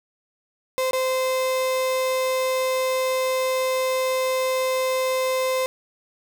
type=tone with dropouts; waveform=35% pulse; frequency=518 Hz; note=C5; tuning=17 cents flat; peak=-19 dBFS; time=0.78-5.66 s; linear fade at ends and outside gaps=0 ms; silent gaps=0.91-0.932 s; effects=none